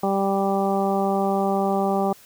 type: harmonic tone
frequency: 196 Hz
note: G3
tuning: in tune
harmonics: 1 / 2 / 3 / 4 / 5 / 6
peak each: -24 / -25 / -27 / -24 / -35 / -32 dBFS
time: 0.03-2.13 s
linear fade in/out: 5 ms
effects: white hiss -50 dBFS RMS until 2.25 s